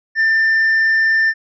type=tone with tanh clipping; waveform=sine; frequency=1788 Hz; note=A6; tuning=27 cents sharp; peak=-12 dBFS; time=0.15-1.34 s; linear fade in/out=50 ms; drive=2 dB; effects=resampled to 16000 Hz